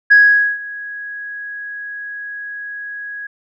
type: tone with ADSR envelope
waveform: sine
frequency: 1661.2 Hz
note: G#6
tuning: in tune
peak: -3 dBFS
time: 0.1-3.27 s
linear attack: 18 ms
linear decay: 460 ms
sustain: -22 dB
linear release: 6 ms
effects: tanh soft clip ceiling 0 dBFS